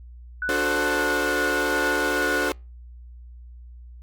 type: tone with pitch glide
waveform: sine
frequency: 1485 to 1462 Hz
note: F#6 to F#6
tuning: +6 to -21 cents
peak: -24 dBFS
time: 0.42-2.49 s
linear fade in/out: 2 ms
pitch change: -27 cents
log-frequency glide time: 0.83-1.04 s
type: chord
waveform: sawtooth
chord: D dominant seventh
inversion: none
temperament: equal with one note detuned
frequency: 293.7 / 364.9 / 440 / 523.3 Hz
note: D4 / F#4 / A4 / C5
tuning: 0 / -24 / 0 / 0 cents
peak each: -25 dBFS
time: 0.49-2.52 s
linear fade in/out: 0 ms
effects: added 60 Hz sine -40 dBFS peak until 4.02 s + Opus 48 kbps